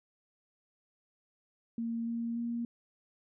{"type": "tone with pitch steps", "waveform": "sine", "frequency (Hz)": [230.7, 232.5, 235.2], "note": ["A#3", "A#3", "A#3"], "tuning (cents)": [-18, -4, 16], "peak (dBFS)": -32, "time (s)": [1.78, 2.65], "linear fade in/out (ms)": 2, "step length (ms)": 290, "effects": []}